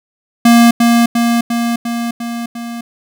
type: tone with echo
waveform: square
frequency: 234.7 Hz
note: A#3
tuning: 12 cents sharp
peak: -5 dBFS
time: 0.45-0.71 s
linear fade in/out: 5 ms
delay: 350 ms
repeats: 6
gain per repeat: -3 dB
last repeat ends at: 2.81 s
effects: none